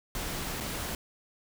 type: noise with dropouts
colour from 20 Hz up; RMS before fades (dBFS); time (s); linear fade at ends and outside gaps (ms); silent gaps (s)
pink; -35; 0.15-0.95; 1; 0.602-0.607
effects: none